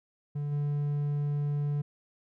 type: tone with level steps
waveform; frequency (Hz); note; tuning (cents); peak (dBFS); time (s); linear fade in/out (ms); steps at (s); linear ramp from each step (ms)
triangle; 145.5; D3; -16; -28 / -25; 0.35-1.82; 10; 0.51; 20
effects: none